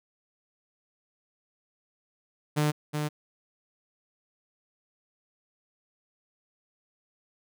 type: tone with echo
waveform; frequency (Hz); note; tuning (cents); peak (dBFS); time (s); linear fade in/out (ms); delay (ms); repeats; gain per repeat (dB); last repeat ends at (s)
sawtooth; 150; D3; +37; -19; 2.56-2.72; 20; 370; 1; -5; 3.09
effects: none